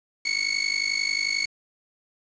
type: tone with amplitude modulation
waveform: 25% pulse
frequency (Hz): 2210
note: C#7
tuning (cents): -6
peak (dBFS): -16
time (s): 0.25-1.46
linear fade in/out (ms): 10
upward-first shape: sine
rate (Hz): 51.2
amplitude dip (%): 85
effects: resampled to 16000 Hz + 7-bit